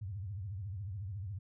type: tone with vibrato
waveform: sine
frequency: 98 Hz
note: G2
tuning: in tune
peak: -38 dBFS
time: 0.01-1.39 s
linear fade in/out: 10 ms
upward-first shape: triangle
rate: 14 Hz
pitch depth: 240 cents each way
effects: none